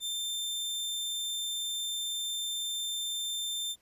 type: tone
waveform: sawtooth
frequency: 3578 Hz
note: A7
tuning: 28 cents sharp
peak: -29 dBFS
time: 0-3.76 s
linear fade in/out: 50 ms
effects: pink hiss -69 dBFS RMS until 3.81 s + resampled to 32000 Hz